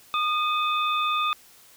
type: tone cluster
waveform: sine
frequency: 1223 / 2537 / 3564 Hz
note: D#6 / D#7 / A7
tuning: -30 / +33 / +22 cents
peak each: -23 / -30 / -30 dBFS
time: 0.14-1.33 s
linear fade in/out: 0 ms
effects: white hiss -53 dBFS RMS until 1.76 s